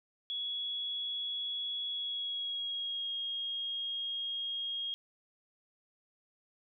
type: tone with pitch glide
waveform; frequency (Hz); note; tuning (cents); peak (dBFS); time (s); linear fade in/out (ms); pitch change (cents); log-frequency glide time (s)
sine; 3361 to 3260; G#7 to G#7; +20 to -33; -34; 0.3-4.94; 0; -53; 1.87-3.14
effects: none